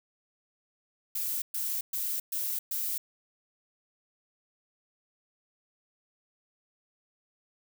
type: noise bursts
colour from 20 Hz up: violet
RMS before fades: -32 dBFS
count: 5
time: 1.15-2.98 s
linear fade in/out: 5 ms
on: 270 ms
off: 120 ms
effects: none